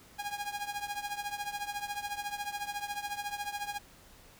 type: tone with tremolo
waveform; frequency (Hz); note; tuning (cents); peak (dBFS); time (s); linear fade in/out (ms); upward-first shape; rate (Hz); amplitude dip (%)
sawtooth; 819; G#5; -24; -28; 0.18-3.79; 20; triangle; 14; 85
effects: pink hiss -57 dBFS RMS until 4.39 s